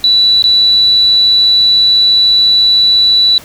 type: tone with dropouts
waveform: sine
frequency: 3953 Hz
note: B7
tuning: 1 cent sharp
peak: -5 dBFS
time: 0.04-3.38 s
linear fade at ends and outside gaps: 1 ms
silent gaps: 0.423-0.44 s
effects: pink hiss -34 dBFS RMS until 3.44 s